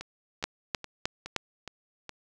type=two click trains; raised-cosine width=0.2 ms; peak=-10 / -21 dBFS; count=4 / 6; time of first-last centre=0.44-1.363 / 0.01-2.093 s; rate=3.25 / 2.4 Hz; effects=none